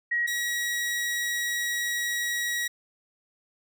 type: tone pair in turn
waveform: sine / sawtooth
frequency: 1901 / 1911.5 Hz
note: A#6 / A#6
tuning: +33 / +43 cents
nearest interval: unison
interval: 10 cents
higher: second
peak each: -23 dBFS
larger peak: neither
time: 0.11-0.27 / 0.27-2.68 s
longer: second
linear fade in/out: 10 ms
effects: none